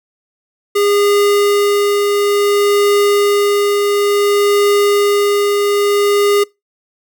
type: tone with tremolo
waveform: square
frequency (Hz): 407.7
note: G#4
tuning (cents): -32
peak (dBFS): -10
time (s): 0.75-6.44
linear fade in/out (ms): 10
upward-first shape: triangle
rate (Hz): 0.57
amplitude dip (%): 30
effects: noise-tail reverb RT60 0.2 s tail -24 dB re dry